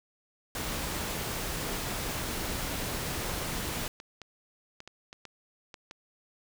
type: noise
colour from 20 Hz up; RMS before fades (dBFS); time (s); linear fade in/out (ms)
pink; -34; 0.55-3.88; 2
type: clicks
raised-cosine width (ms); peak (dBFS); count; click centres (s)
0.2; -27; 8; 4.001 / 4.217 / 4.804 / 4.876 / 5.129 / 5.253 / 5.742 / 5.911
effects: none